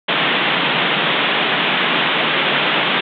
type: band-pass noise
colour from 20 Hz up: white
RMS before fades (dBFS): -17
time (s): 0.08-3.01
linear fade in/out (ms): 10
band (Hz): 140 to 3600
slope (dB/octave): 96
effects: none